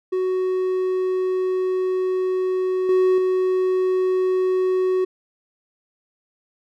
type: tone with level steps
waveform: triangle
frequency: 371.4 Hz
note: F#4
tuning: 7 cents sharp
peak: -17 / -12 / -15 dBFS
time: 0.12-5.05 s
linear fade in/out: 10 ms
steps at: 2.89 / 3.18 s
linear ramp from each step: 2 ms
effects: none